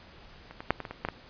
clicks, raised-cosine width 0.5 ms, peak -28 / -23 / -7 / -20 / -22 / -22 / -14 / -16 dBFS, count 8, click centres 0.51 / 0.605 / 0.706 / 0.803 / 0.852 / 0.91 / 1.05 / 1.087 s, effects pink hiss -52 dBFS RMS until 1.29 s + resampled to 11025 Hz

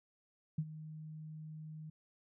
sine tone with ADSR envelope, 155.56 Hz, D#3, in tune, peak -30 dBFS, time 0.58-1.9 s, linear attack 6 ms, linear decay 54 ms, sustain -15 dB, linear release 6 ms, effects none

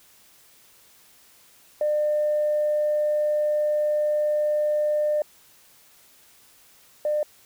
sine tone pair in turn, 600 / 600 Hz, D5 / D5, +37 / +37 cents, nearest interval unison, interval 0 cents, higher neither, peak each -19 / -20 dBFS, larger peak first, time 1.81-5.22 / 7.05-7.23 s, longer first, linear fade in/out 2 ms, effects tanh soft clip ceiling -15 dBFS + white hiss -55 dBFS RMS until 7.45 s

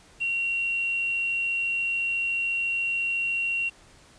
sine tone with quantisation, 2747 Hz, F7, 29 cents flat, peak -24 dBFS, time 0.2-3.7 s, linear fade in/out 20 ms, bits 8, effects pink hiss -54 dBFS RMS until 4.18 s + resampled to 22050 Hz

